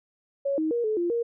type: tone with pitch steps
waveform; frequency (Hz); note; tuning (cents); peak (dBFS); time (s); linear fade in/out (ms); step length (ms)
sine; 556 / 314.7 / 473.8 / 431.8 / 346.4 / 468.8; C#5 / D#4 / A#4 / A4 / F4 / A#4; +5 / +20 / +28 / -33 / -14 / +10; -23; 0.45-1.23; 10; 130
effects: none